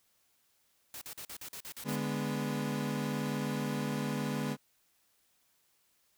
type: noise bursts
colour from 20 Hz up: white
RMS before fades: -44 dBFS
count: 9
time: 0.94-1.958 s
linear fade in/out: 2 ms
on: 74 ms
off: 44 ms
type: chord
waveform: 35% pulse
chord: G# diminished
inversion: second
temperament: equal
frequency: 146.83 / 207.7 / 246.9 Hz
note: D3 / G#3 / B3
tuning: 0 / 0 / 0 cents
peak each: -35 dBFS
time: 1.84-4.57 s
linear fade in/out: 50 ms
effects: white hiss -72 dBFS RMS until 6.17 s